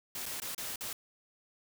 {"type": "noise with dropouts", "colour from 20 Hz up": "white", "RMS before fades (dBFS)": -39, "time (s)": [0.15, 0.93], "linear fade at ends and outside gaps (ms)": 2, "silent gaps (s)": [[0.257, 0.262], [0.401, 0.419], [0.548, 0.579], [0.759, 0.808]], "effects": []}